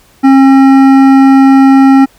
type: tone with hard clipping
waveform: triangle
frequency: 269.6 Hz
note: C#4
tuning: 48 cents flat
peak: -3 dBFS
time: 0.23-2.06 s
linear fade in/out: 20 ms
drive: 16 dB
effects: pink hiss -45 dBFS RMS until 2.18 s